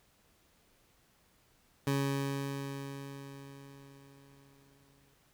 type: tone with exponential decay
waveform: 20% pulse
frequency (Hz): 138.59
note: C#3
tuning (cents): 0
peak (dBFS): -23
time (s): 1.87-5.14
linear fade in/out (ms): 2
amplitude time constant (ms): 710
effects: pink hiss -68 dBFS RMS until 5.33 s